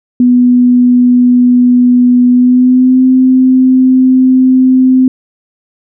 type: tone with pitch glide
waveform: sine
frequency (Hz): 246.8 to 258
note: B3 to C4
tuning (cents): -1 to -24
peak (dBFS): -3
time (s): 0.2-5.08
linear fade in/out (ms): 2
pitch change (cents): +77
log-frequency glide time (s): 2.29-3.03
effects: none